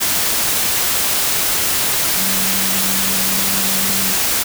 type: tone in noise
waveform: sine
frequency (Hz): 192.2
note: G3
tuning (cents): -34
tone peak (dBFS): -26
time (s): 2.16-4.14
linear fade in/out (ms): 20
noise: white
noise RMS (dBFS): -17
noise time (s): 0-4.44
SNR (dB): -12
effects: none